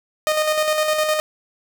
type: tone with tremolo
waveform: sawtooth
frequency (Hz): 616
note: D#5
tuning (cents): -17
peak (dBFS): -12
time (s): 0.27-1.2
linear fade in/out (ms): 0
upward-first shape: square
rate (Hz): 9.8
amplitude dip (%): 40
effects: none